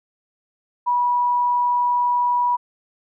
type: tone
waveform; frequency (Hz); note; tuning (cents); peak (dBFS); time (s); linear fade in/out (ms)
sine; 974; B5; -24; -16; 0.86-2.57; 20
effects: none